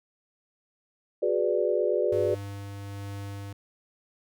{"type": "chord", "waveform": "sine", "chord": "G# half-diminished seventh", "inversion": "third", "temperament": "equal with one note detuned", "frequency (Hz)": [366.8, 415.3, 493.9, 587.3], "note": ["F#4", "G#4", "B4", "D5"], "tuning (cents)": [-15, 0, 0, 0], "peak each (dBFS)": -28, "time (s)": [1.22, 2.35], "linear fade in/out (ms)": 10}
{"type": "tone with tremolo", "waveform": "square", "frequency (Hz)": 100, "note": "G2", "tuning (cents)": 35, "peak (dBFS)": -35, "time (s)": [2.12, 3.53], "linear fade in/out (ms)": 5, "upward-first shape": "sine", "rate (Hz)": 1.2, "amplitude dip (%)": 25}
{"effects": []}